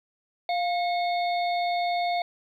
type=harmonic tone with a mistuned harmonic; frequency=727 Hz; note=F#5; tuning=31 cents flat; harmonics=1 / 3 / 5 / 6; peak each=-24 / -34 / -38 / -40 dBFS; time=0.49-2.22 s; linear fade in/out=2 ms; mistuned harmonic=1; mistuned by=-64 cents; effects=10-bit